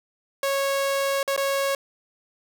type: tone with dropouts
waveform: sawtooth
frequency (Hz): 551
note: C#5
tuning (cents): -11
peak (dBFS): -18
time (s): 0.43-1.75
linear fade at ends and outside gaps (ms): 2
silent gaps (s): 1.23-1.277 / 1.364-1.376
effects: none